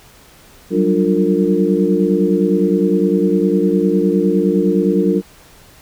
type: tone cluster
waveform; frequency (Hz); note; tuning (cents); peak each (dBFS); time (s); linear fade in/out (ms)
sine; 185.2 / 195 / 295 / 352.8 / 455.7; F#3 / G3 / D4 / F4 / A#4; +2 / -9 / +8 / +18 / -39; -18; 0.7-5.22; 50
effects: pink hiss -45 dBFS RMS until 5.81 s